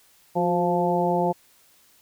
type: harmonic tone with a mistuned harmonic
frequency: 174.61 Hz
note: F3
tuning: in tune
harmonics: 1 / 2 / 3 / 4 / 5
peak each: -26 / -26 / -26 / -26 / -26 dBFS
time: 0.35-1.33 s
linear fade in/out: 20 ms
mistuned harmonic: 2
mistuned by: +46 cents
effects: white hiss -58 dBFS RMS until 2.01 s